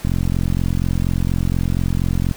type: click train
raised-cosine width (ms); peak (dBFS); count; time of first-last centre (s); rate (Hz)
5; -7; 101; 0.05-2.312; 44.2
effects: pink hiss -39 dBFS RMS until 2.36 s